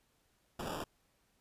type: noise with sample-and-hold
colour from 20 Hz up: blue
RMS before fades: -40 dBFS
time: 0.59-0.84 s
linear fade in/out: 5 ms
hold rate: 2100 Hz
effects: pink hiss -74 dBFS RMS until 1.4 s + resampled to 32000 Hz